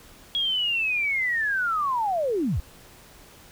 sine linear sweep, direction down, 3322 to 48.7 Hz, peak -22 dBFS, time 0.35-2.6 s, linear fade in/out 0 ms, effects pink hiss -50 dBFS RMS until 3.51 s

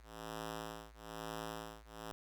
5% pulse ring-modulated tone, 109.9 Hz, A2, 2 cents flat, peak -30 dBFS, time 0-2.12 s, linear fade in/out 0 ms, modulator 54.4 Hz, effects none

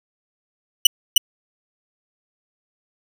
sawtooth tone with echo, 2960 Hz, F#7, in tune, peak -3 dBFS, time 0.85-0.87 s, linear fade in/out 5 ms, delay 310 ms, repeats 1, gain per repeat -2 dB, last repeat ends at 1.18 s, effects none

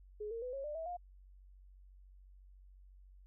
sine tone with pitch steps, 421.2 / 459.3 / 500.9 / 546.2 / 595.7 / 649.6 / 708.4 Hz, G#4 / A#4 / B4 / C#5 / D5 / E5 / F5, +24 / -26 / +24 / -26 / +24 / -26 / +24 cents, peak -39 dBFS, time 0.2-0.97 s, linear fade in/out 10 ms, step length 110 ms, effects added 47 Hz sine -56 dBFS peak until 3.26 s

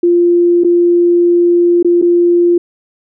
sine tone with dropouts, 347.5 Hz, F4, 9 cents flat, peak -6 dBFS, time 0.03-2.58 s, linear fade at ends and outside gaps 5 ms, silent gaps 0.637-0.645 / 1.828-1.846 / 2.016-2.023 s, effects none

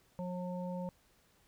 harmonic tone, 180 Hz, F#3, 47 cents flat, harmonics 1 / 3 / 5, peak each -38 / -42 / -47 dBFS, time 0.19-0.89 s, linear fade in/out 0 ms, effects pink hiss -69 dBFS RMS until 1.47 s

